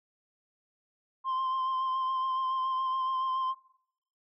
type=tone with vibrato; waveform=sine; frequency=1046.5 Hz; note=C6; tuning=in tune; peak=-25 dBFS; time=1.24-3.55 s; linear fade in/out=50 ms; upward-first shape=sine; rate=7.1 Hz; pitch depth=21 cents each way; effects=noise-tail reverb RT60 0.7 s tail -23 dB re dry + tanh soft clip ceiling -27 dBFS